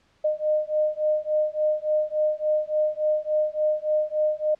sine beating tone pair, 610 / 613.5 Hz, D#5 / D#5, -34 / -25 cents, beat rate 3.5 Hz, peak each -24 dBFS, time 0.24-4.55 s, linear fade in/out 10 ms, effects pink hiss -63 dBFS RMS until 4.59 s + low-pass 5000 Hz 12 dB/octave

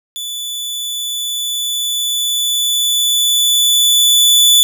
sawtooth tone with level ramp, 3473 Hz, A7, 23 cents flat, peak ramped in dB -19 to -3 dBFS, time 0.16-4.63 s, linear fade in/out 0 ms, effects none

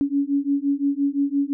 sine beating tone pair, 278.5 / 284.3 Hz, C#4 / C#4, +8 / +44 cents, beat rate 5.8 Hz, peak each -22 dBFS, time 0.01-1.53 s, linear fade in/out 0 ms, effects none

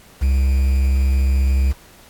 triangle tone with quantisation, 66.7 Hz, C2, 34 cents sharp, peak -11 dBFS, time 0.21-1.73 s, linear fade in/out 20 ms, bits 6, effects pink hiss -47 dBFS RMS until 2.09 s + AAC 64 kbps

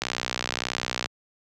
click train, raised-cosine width 0.2 ms, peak -8 dBFS, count 65, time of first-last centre 0.02-1.059 s, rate 61.6 Hz, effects high-pass 100 Hz 12 dB/octave

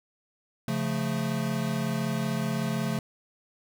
square chord, Db augmented, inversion none, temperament equal, 138.59 / 174.61 / 220 Hz, Db3 / F3 / A3, 0 / 0 / 0 cents, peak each -32 / -33 / -31 dBFS, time 0.68-2.99 s, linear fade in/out 2 ms, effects none

